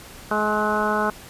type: harmonic tone with a mistuned harmonic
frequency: 211.7 Hz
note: G#3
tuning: 33 cents sharp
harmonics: 1 / 2 / 3 / 4 / 5 / 6 / 7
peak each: -27 / -27 / -27 / -27 / -27 / -27 / -27 dBFS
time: 0.31-1.1 s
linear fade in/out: 2 ms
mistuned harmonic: 6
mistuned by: +16 cents
effects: pink hiss -42 dBFS RMS until 1.29 s + resampled to 32000 Hz